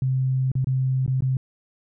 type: tone with dropouts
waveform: sine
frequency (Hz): 130.81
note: C3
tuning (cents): 0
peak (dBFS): -19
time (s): 0.02-1.37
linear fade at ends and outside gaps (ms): 2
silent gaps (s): 0.517-0.553 / 0.645-0.67 / 1.063-1.078 / 1.207-1.222
effects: none